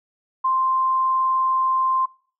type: tone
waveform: sine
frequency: 1046.5 Hz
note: C6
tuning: in tune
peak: -17 dBFS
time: 0.44-2.06 s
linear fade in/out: 10 ms
effects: noise-tail reverb RT60 0.5 s tail -24 dB re dry